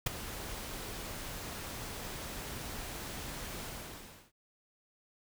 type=noise with ADSR envelope; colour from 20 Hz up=pink; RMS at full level=-28 dBFS; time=0.06-4.32 s; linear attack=7 ms; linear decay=12 ms; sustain=-14 dB; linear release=690 ms; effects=none